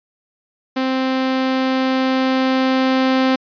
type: tone with level ramp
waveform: sawtooth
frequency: 261.6 Hz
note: C4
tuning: in tune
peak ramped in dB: -13 to -9 dBFS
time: 0.76-3.36 s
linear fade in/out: 10 ms
effects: resampled to 11025 Hz